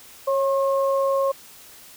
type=tone pair together; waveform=sine; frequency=547.3 / 1077 Hz; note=C#5 / C6; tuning=-22 / +50 cents; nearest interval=octave; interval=1172 cents; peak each=-19 / -25 dBFS; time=0.27-1.32 s; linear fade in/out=10 ms; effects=white hiss -46 dBFS RMS until 1.96 s